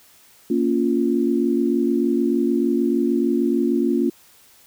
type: chord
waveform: sine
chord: Bb minor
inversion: none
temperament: just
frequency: 233.1 / 279.7 / 349.6 Hz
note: Bb3 / Db4 / F4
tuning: 0 / +16 / +2 cents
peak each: -21 dBFS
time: 0.5-4.1 s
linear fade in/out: 5 ms
effects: white hiss -52 dBFS RMS until 4.66 s